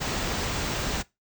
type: band-stop noise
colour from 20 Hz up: pink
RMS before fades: -29 dBFS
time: 0-1.03 s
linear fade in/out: 20 ms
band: 8100 to 16000 Hz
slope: 48 dB/octave
effects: noise-tail reverb RT60 0.2 s tail -20 dB re dry